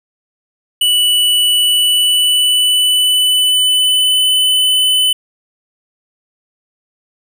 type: tone with pitch glide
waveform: square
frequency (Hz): 2960 to 3013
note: F#7 to F#7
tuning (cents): 0 to +31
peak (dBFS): -10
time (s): 0.81-5.13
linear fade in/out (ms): 5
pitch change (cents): +31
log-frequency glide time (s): 1.57-4.27
effects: none